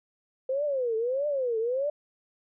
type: tone with vibrato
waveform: sine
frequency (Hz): 512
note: C5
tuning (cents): -38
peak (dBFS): -25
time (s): 0.49-1.9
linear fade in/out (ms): 5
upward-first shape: triangle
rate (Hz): 1.6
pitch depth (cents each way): 280
effects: none